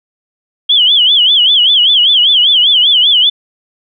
sine tone with vibrato, 3186 Hz, G7, 27 cents sharp, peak -5 dBFS, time 0.69-3.3 s, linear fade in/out 10 ms, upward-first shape sine, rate 5.1 Hz, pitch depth 170 cents each way, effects none

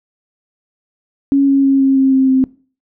sine tone with pitch steps, 277.2 / 274.6 / 272.1 / 269.6 / 267.1 / 264.7 / 262.2 Hz, C#4 / C#4 / C#4 / C#4 / C4 / C4 / C4, 0 / -16 / -32 / -48 / +36 / +20 / +4 cents, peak -8 dBFS, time 1.32-2.44 s, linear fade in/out 0 ms, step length 160 ms, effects noise-tail reverb RT60 0.4 s tail -22 dB re dry

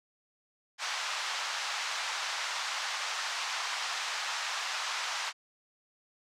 pink band-pass noise, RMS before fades -35 dBFS, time 0.78-5.33 s, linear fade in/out 50 ms, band 870 to 6500 Hz, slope 24 dB/octave, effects none

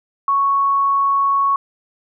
sine tone, 1108.7 Hz, C#6, in tune, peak -13 dBFS, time 0.28-1.56 s, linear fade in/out 2 ms, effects none

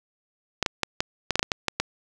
clicks, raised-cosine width 0.2 ms, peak -5 dBFS, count 11, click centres 0.627 / 0.662 / 0.833 / 1.005 / 1.307 / 1.356 / 1.394 / 1.429 / 1.518 / 1.683 / 1.8 s, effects none

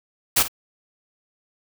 white noise with echo, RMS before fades -17 dBFS, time 0.36-0.43 s, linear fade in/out 10 ms, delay 52 ms, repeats 1, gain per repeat -13 dB, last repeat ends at 0.482 s, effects none

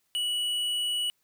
sine tone with hard clipping, 2940 Hz, F#7, 12 cents flat, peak -28 dBFS, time 0.15-1.1 s, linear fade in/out 0 ms, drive 8 dB, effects white hiss -73 dBFS RMS until 1.23 s

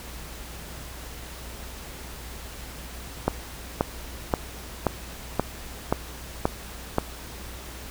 click train, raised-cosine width 1 ms, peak -6 dBFS, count 8, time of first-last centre 3.28-6.984 s, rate 1.89 Hz, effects added 60 Hz sine -41 dBFS peak until 7.9 s + pink hiss -41 dBFS RMS until 7.9 s

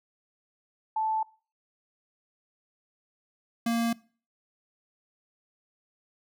sine / square tone pair in turn, 876 / 232 Hz, A5 / A#3, -8 / -8 cents, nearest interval octave + major seventh, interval 2300 cents, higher first, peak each -25 dBFS, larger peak neither, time 0.96-1.23 / 3.66-3.93 s, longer neither, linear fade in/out 5 ms, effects noise-tail reverb RT60 0.4 s tail -22 dB re dry

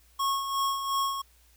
square tone with tremolo, 1095 Hz, C#6, 22 cents flat, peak -25 dBFS, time 0.19-1.22 s, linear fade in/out 10 ms, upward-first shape sine, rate 2.8 Hz, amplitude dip 55%, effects added 60 Hz sine -60 dBFS peak until 1.56 s + white hiss -63 dBFS RMS until 1.56 s

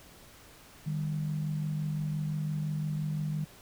sine tone pair together, 153.1 / 198.94 Hz, D#3 / G3, -28 / +26 cents, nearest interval perfect fourth, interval 454 cents, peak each -30 / -39 dBFS, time 0.86-3.45 s, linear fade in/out 10 ms, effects pink hiss -54 dBFS RMS until 3.61 s

